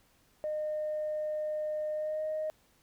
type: tone with pitch glide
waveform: sine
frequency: 611 to 621 Hz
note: D#5 to D#5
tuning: -32 to -3 cents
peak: -30 dBFS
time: 0.44-2.5 s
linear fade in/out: 0 ms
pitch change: +29 cents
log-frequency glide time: 1.94-2.24 s
effects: tanh soft clip ceiling -27 dBFS + pink hiss -67 dBFS RMS until 2.82 s